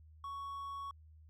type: tone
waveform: triangle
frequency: 1113 Hz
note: C#6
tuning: 7 cents sharp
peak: -39 dBFS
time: 0.24-0.91 s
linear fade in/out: 2 ms
effects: added 78 Hz sine -56 dBFS peak until 1.29 s